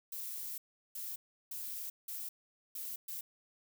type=noise bursts at uneven times; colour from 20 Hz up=violet; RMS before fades=-42 dBFS; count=6; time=0.12-0.58 / 0.95-1.16 / 1.51-1.9 / 2.08-2.29 / 2.75-2.96 / 3.08-3.21 s; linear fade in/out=5 ms; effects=none